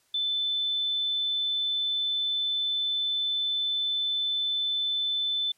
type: tone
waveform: sine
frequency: 3520 Hz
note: A7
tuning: in tune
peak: -25 dBFS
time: 0.14-5.52 s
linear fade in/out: 5 ms
effects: white hiss -67 dBFS RMS until 5.57 s + low-pass 11000 Hz 12 dB/octave